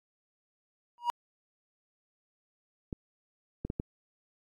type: tone with exponential growth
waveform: triangle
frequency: 956 Hz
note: A#5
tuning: 43 cents sharp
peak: -20 dBFS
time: 0.98-1.1 s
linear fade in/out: 0 ms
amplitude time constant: 26 ms
type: clicks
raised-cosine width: 3 ms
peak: -23 / -20 / -20 / -18 dBFS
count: 4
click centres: 2.928 / 3.65 / 3.701 / 3.799 s
effects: AAC 48 kbps